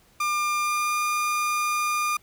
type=tone with pitch glide; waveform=30% pulse; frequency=1200 to 1209 Hz; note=D6 to D6; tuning=+37 to +50 cents; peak=-20 dBFS; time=0.2-2.17 s; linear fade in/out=5 ms; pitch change=+13 cents; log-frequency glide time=0.62-1.01 s; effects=pink hiss -59 dBFS RMS until 2.22 s